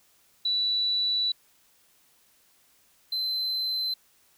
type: tone pair in turn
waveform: sine / triangle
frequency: 3951 / 4071 Hz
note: B7 / C8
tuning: 0 / -48 cents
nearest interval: minor second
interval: 52 cents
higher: second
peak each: -23 / -25 dBFS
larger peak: first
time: 0.45-1.32 / 3.12-3.94 s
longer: first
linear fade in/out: 5 ms
effects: white hiss -63 dBFS RMS until 4.37 s